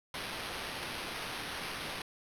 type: noise with sample-and-hold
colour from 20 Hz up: blue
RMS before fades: -40 dBFS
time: 0.14-2.02 s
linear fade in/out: 2 ms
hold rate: 7350 Hz
effects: low-pass 12000 Hz 12 dB/octave